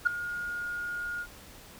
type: tone with ADSR envelope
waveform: sine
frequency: 1428 Hz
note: F6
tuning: 38 cents sharp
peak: -16 dBFS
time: 0.05-1.27 s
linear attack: 20 ms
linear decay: 4 ms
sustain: -16 dB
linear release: 62 ms
effects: tanh soft clip ceiling -13 dBFS + pink hiss -50 dBFS RMS until 1.79 s